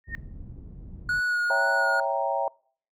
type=tone with exponential growth; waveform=sine; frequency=1842 Hz; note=A#6; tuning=21 cents flat; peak=-26 dBFS; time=0.04-0.15 s; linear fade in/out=0 ms; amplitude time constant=22 ms
type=low-pass noise; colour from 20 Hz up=pink; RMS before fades=-41 dBFS; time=0.07-1.21 s; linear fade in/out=20 ms; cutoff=170 Hz; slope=12 dB/octave
type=tone with vibrato; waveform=triangle; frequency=1455 Hz; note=F#6; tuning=29 cents flat; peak=-21 dBFS; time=1.09-2 s; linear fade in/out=2 ms; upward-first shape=sine; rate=2.1 Hz; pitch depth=20 cents each way
type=chord; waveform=sine; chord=C# diminished seventh; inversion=none; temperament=equal; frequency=554.4 / 659.3 / 784 / 932.3 Hz; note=C#5 / E5 / G5 / Bb5; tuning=0 / 0 / 0 / 0 cents; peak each=-29 dBFS; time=1.5-2.48 s; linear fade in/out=2 ms
effects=noise-tail reverb RT60 0.5 s tail -25 dB re dry